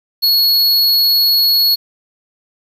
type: tone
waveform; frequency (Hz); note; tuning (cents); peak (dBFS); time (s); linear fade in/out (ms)
square; 4347; C#8; -35; -10; 0.22-1.76; 20
effects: 7-bit